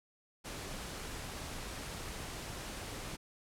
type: noise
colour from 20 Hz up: pink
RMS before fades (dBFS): -43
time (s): 0.44-3.17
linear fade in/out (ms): 20
effects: low-pass 11000 Hz 12 dB/octave